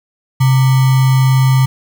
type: tone with sample-and-hold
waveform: sine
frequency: 131.5 Hz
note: C3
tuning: 9 cents sharp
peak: -7 dBFS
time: 0.4-1.66 s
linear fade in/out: 10 ms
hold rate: 1050 Hz
effects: none